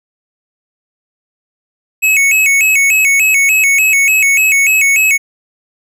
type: tone with vibrato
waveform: square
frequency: 2386 Hz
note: D7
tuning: 27 cents sharp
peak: -8 dBFS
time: 2.02-5.18 s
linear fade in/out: 20 ms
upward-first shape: square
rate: 3.4 Hz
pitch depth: 130 cents each way
effects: none